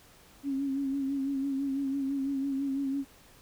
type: tone with vibrato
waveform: sine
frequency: 274 Hz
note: C#4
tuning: 20 cents flat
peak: -28 dBFS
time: 0.43-3.05 s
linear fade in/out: 50 ms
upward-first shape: sine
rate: 6 Hz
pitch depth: 44 cents each way
effects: pink hiss -57 dBFS RMS until 3.41 s